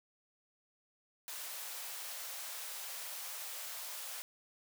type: high-pass noise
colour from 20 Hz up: white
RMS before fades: -44 dBFS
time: 1.28-4.22 s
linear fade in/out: 0 ms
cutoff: 500 Hz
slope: 48 dB/octave
effects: none